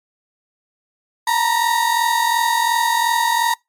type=tone pair together; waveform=35% pulse; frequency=916 / 958.8 Hz; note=A#5 / A#5; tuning=-31 / +48 cents; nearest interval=minor second; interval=79 cents; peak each=-16 dBFS; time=1.27-3.54 s; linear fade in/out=5 ms; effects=noise-tail reverb RT60 0.2 s tail -26 dB re dry + MP3 64 kbps